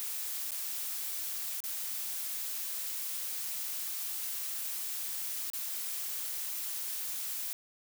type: noise with dropouts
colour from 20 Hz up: blue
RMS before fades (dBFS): -37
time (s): 0-7.53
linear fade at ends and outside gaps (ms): 0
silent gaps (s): 0.509-0.518 / 1.604-1.639 / 5.501-5.534
effects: none